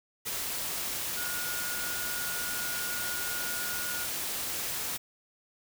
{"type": "tone in noise", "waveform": "sine", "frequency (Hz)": 1439, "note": "F#6", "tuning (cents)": -49, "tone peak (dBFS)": -37, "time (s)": [1.16, 4.06], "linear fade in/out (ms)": 20, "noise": "white", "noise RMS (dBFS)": -34, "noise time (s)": [0.25, 4.98], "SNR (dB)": -6, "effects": []}